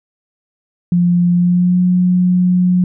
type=tone with pitch glide; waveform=sine; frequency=175.3 to 180.54 Hz; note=F3 to F#3; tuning=+7 to -42 cents; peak=-9 dBFS; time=0.92-2.84 s; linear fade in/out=2 ms; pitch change=+51 cents; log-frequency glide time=1.33-1.81 s; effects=none